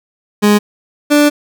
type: tone pair in turn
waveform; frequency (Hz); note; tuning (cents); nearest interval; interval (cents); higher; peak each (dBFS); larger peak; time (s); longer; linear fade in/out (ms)
30% pulse; 207.7 / 293.7; G#3 / D4; 0 / 0; tritone; 600; second; -4; neither; 0.42-0.59 / 1.1-1.3; second; 20
effects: none